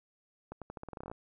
accelerating click train, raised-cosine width 1 ms, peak -28 dBFS, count 14, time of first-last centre 0.52-1.115 s, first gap 97 ms, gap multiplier 0.86, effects none

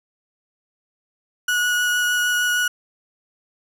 35% pulse tone with vibrato, 1460 Hz, F#6, 24 cents flat, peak -16 dBFS, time 1.48-2.68 s, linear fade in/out 5 ms, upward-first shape sine, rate 6.5 Hz, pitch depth 9 cents each way, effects none

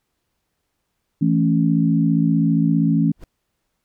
sine chord, A major, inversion second, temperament equal, 164.81 / 220 / 277.2 Hz, E3 / A3 / C#4, 0 / 0 / 0 cents, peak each -17 / -20 / -19 dBFS, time 1.21-3.12 s, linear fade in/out 10 ms
brown noise with exponential growth, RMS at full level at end -29 dBFS, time 3.16-3.24 s, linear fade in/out 1 ms, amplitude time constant 17 ms
effects pink hiss -74 dBFS RMS until 3.84 s

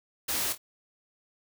white noise with echo, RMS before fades -30 dBFS, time 0.28-0.53 s, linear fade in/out 10 ms, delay 25 ms, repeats 2, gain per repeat -10 dB, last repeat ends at 0.58 s, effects none

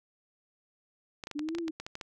clicks, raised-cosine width 0.2 ms, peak -22 dBFS, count 12, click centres 1.238 / 1.271 / 1.313 / 1.393 / 1.488 / 1.55 / 1.585 / 1.681 / 1.8 / 1.865 / 1.954 / 2.012 s
sine exponential two-way sweep, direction up then down, 288.3 to 343.4 to 312.3 Hz, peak -32 dBFS, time 1.35-1.71 s, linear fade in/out 10 ms, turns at 1.59 s
effects none

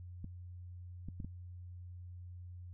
clicks, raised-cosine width 5 ms, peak -30 dBFS, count 4, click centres 0.244 / 1.086 / 1.202 / 1.246 s, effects noise-tail reverb RT60 0.1 s tail -21 dB re dry + added 89 Hz sine -46 dBFS peak until 2.73 s

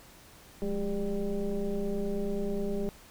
sine tone with frequency modulation, 207.7 Hz, G#3, in tune, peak -28 dBFS, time 0.62-2.89 s, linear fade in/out 0 ms, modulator 193 Hz, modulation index 1.5, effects pink hiss -54 dBFS RMS until 3.1 s

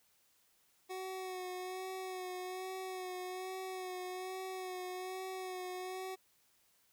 25% pulse tone with vibrato, 370.8 Hz, F#4, 4 cents sharp, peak -37 dBFS, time 0.89-6.16 s, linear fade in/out 20 ms, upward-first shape sine, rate 1.2 Hz, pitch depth 28 cents each way, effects white hiss -72 dBFS RMS until 6.92 s

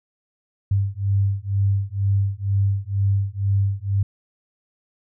sine beating tone pair, 98 / 100.1 Hz, G2 / G2, 0 / +37 cents, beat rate 2.1 Hz, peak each -21 dBFS, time 0.71-4.03 s, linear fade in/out 5 ms, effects none

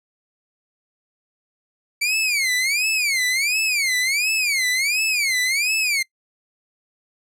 sawtooth tone with vibrato, 2280 Hz, C#7, 48 cents sharp, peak -15 dBFS, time 2.01-6.03 s, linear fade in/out 10 ms, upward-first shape sine, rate 1.4 Hz, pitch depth 240 cents each way, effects noise-tail reverb RT60 0.1 s tail -23 dB re dry + low-pass 12000 Hz 12 dB/octave

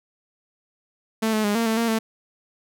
sawtooth tone with pitch steps, 221.6 / 215.9 / 205.7 / 230 / 222.4 / 231.3 / 222.5 Hz, A3 / A3 / G#3 / A#3 / A3 / A#3 / A3, +13 / -33 / -16 / -23 / +19 / -13 / +20 cents, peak -16 dBFS, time 1.22-1.99 s, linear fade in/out 10 ms, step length 110 ms, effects none

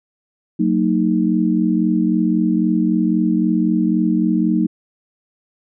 sine chord, D# minor, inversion first, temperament equal with one note detuned, 185 / 228.8 / 311.1 Hz, F#3 / A#3 / D#4, 0 / -32 / 0 cents, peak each -18 dBFS, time 0.59-4.67 s, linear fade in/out 10 ms, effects none

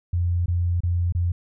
sine tone with dropouts, 87.31 Hz, F2, in tune, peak -19 dBFS, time 0.13-1.32 s, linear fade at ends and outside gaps 5 ms, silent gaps 0.46-0.481 / 0.805-0.834 / 1.124-1.149 s, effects none

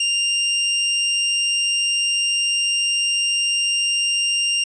sawtooth tone, 2794 Hz, F7, in tune, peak -14 dBFS, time 0-4.64 s, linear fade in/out 5 ms, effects resampled to 22050 Hz

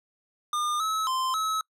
square tone with pitch steps, 1210 / 1292 / 1040 / 1290 Hz, D#6 / E6 / C6 / E6, -49 / -35 / -11 / -38 cents, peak -26 dBFS, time 0.53-1.61 s, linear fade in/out 2 ms, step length 270 ms, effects noise-tail reverb RT60 0.1 s tail -26 dB re dry + low-pass 11000 Hz 12 dB/octave

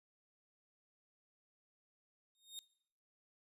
sawtooth tone with exponential growth, 3700 Hz, A#7, 14 cents flat, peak -39 dBFS, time 2.35-2.59 s, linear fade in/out 0 ms, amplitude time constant 52 ms, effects noise-tail reverb RT60 0.7 s tail -22 dB re dry + resampled to 32000 Hz

